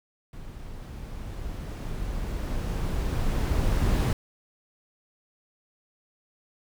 brown noise with level ramp, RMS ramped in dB -41 to -21 dBFS, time 0.33-4.13 s, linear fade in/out 2 ms, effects none

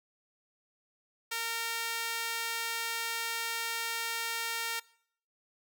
sawtooth tone with high-pass filter, 460 Hz, A#4, 23 cents flat, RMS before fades -35 dBFS, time 1.31-4.8 s, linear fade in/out 10 ms, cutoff 1600 Hz, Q 0.8, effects noise-tail reverb RT60 0.6 s tail -21 dB re dry

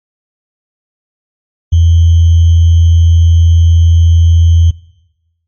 sine tone with sample-and-hold, 83.4 Hz, E2, 21 cents sharp, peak -3 dBFS, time 1.72-4.71 s, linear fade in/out 10 ms, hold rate 3150 Hz, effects noise-tail reverb RT60 1.0 s tail -22 dB re dry + MP3 32 kbps

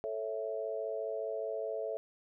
sine chord, A major, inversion none, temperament equal, 440 / 554.4 / 659.3 Hz, A4 / C#5 / E5, 0 / 0 / 0 cents, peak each -38 / -40 / -38 dBFS, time 0.04-1.97 s, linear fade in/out 0 ms, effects none

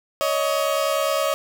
30% pulse tone pair together, 561 / 630.7 Hz, C#5 / D#5, +21 / +23 cents, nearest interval major second, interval 202 cents, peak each -20 dBFS, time 0.21-1.34 s, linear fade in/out 0 ms, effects none

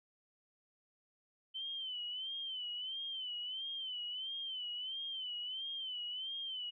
sine tone with vibrato, 3065 Hz, G7, 40 cents flat, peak -39 dBFS, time 1.54-6.71 s, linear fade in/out 20 ms, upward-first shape sine, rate 1.5 Hz, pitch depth 94 cents each way, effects none

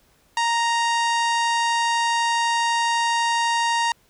harmonic tone with a mistuned harmonic, 932 Hz, A#5, 1 cent flat, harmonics 1 / 2 / 3 / 4 / 5 / 6 / 7 / 8 / 10, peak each -20 / -26 / -30 / -32 / -34 / -36 / -37 / -38 / -40 dBFS, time 0.37-3.92 s, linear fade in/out 2 ms, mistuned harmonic 8, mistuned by +40 cents, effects pink hiss -60 dBFS RMS until 4.09 s

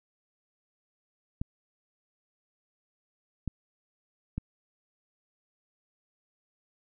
clicks, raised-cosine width 5 ms, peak -19 dBFS, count 3, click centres 1.415 / 3.477 / 4.38 s, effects none

